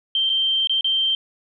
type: tone with dropouts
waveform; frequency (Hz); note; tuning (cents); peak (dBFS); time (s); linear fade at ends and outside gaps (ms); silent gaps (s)
sine; 3139; G7; +2; -17; 0.15-1.15; 2; 0.295-0.299 / 0.673-0.695 / 0.81-0.844
effects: none